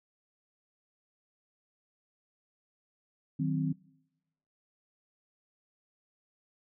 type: chord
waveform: sine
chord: C diminished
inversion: first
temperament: just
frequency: 156.98 / 188.37 / 261.6 Hz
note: Eb3 / Gb3 / C4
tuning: +16 / +31 / 0 cents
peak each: -30 / -36 / -32 dBFS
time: 3.39-3.73 s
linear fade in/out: 10 ms
effects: noise-tail reverb RT60 0.9 s tail -24 dB re dry